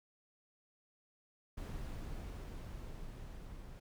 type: noise with level ramp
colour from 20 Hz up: brown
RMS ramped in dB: -42 to -50 dBFS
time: 1.57-3.8 s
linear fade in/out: 10 ms
effects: none